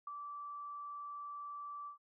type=tone with ADSR envelope; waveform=sine; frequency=1162 Hz; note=D6; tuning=19 cents flat; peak=-39 dBFS; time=0.07-1.98 s; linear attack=4 ms; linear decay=16 ms; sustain=-4 dB; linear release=110 ms; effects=none